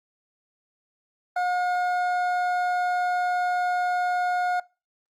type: tone pair together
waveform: triangle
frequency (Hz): 719.5 / 1438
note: F#5 / F#6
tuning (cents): -49 / -50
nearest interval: octave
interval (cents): 1199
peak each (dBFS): -21 / -28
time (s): 1.36-4.6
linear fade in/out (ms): 5
effects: noise-tail reverb RT60 0.3 s tail -23 dB re dry + Opus 32 kbps